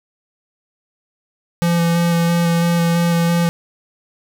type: tone with vibrato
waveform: square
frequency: 170 Hz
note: F3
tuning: 46 cents flat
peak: -14 dBFS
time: 1.62-3.49 s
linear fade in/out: 0 ms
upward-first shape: square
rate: 3 Hz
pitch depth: 11 cents each way
effects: none